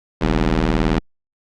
15% pulse ring-modulated tone, 79.3 Hz, D#2, 33 cents sharp, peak -6 dBFS, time 0.21-0.99 s, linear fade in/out 5 ms, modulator 110 Hz, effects low-pass 4000 Hz 12 dB/octave + Opus 48 kbps

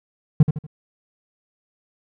triangle tone with echo, 151.7 Hz, D#3, 44 cents flat, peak -4 dBFS, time 0.4-0.43 s, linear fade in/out 5 ms, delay 79 ms, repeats 3, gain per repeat -9 dB, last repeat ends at 0.667 s, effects tanh soft clip ceiling -1 dBFS

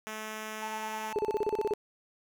5% pulse tone, 216.8 Hz, A3, 25 cents flat, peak -26 dBFS, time 0.07-1.13 s, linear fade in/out 0 ms
triangle tone with vibrato, 877 Hz, A5, 6 cents flat, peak -35 dBFS, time 0.61-1.74 s, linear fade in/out 20 ms, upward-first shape sine, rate 19 Hz, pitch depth 21 cents each way
sine tone bursts, 417.8 Hz, G#4, 10 cents sharp, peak -25 dBFS, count 10, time 1.16-1.736 s, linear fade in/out 0 ms, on 27 ms, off 34 ms
effects none

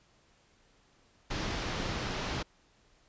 pink low-pass noise, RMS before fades -35 dBFS, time 1.3-2.43 s, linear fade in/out 10 ms, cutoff 5700 Hz, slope 24 dB/octave, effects pink hiss -66 dBFS RMS until 3.08 s + resampled to 16000 Hz

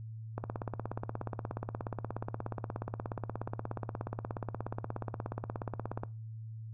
click train, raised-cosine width 1 ms, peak -22 dBFS, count 96, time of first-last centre 0.38-6.035 s, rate 16.8 Hz, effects noise-tail reverb RT60 0.3 s tail -21 dB re dry + added 111 Hz sine -41 dBFS peak until 6.73 s

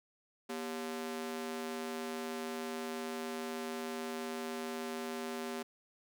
sawtooth ring-modulated tone, 318.4 Hz, D#4, 40 cents sharp, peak -31 dBFS, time 0.49-5.63 s, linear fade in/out 10 ms, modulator 78 Hz, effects none

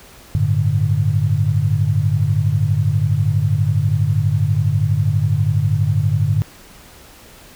sine chord, G suspended second, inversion none, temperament just, 98 / 110.25 / 147 Hz, G2 / A2 / D3, 0 / +4 / +2 cents, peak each -18 dBFS, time 0.35-6.42 s, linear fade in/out 0 ms, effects pink hiss -43 dBFS RMS until 7.55 s

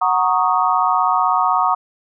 sine chord, D# minor seventh, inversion first, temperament equal, 740 / 932.3 / 1108.7 / 1244.5 Hz, F#5 / A#5 / C#6 / D#6, 0 / 0 / 0 / 0 cents, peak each -19 dBFS, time 0.01-1.75 s, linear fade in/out 10 ms, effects none

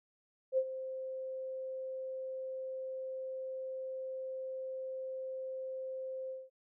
sine tone with ADSR envelope, 523.3 Hz, C5, in tune, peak -25 dBFS, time 0.52-6.5 s, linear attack 56 ms, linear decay 60 ms, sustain -13 dB, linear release 200 ms, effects none

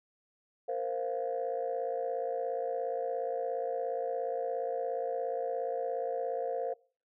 sine chord, Bb suspended second, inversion none, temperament equal, 466.2 / 523.3 / 698.5 Hz, Bb4 / C5 / F5, 0 / 0 / 0 cents, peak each -35 / -34 / -36 dBFS, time 0.68-6.74 s, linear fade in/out 10 ms, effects noise-tail reverb RT60 0.4 s tail -24 dB re dry + tanh soft clip ceiling -24 dBFS

